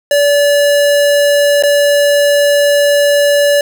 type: tone with dropouts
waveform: square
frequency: 576 Hz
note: D5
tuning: 34 cents flat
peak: -8 dBFS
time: 0.11-3.61 s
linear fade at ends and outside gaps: 2 ms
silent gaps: 1.625-1.635 s
effects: none